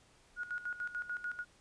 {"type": "tone with tremolo", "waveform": "sine", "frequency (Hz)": 1447, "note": "F#6", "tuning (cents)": -39, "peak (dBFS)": -35, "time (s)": [0.36, 1.45], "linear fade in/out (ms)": 50, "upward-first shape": "square", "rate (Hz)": 6.8, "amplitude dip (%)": 75, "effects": ["pink hiss -65 dBFS RMS until 1.6 s", "resampled to 22050 Hz"]}